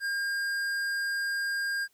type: tone with tanh clipping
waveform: triangle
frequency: 1610 Hz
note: G6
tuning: 46 cents sharp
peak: -30 dBFS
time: 0-1.88 s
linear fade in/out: 50 ms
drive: 18 dB
effects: white hiss -69 dBFS RMS until 1.93 s